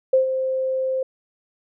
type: tone with ADSR envelope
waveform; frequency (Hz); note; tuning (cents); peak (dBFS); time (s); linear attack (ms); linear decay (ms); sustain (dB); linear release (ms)
sine; 523.3; C5; 0; -11; 0.13-1.03; 6; 120; -9; 4
effects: none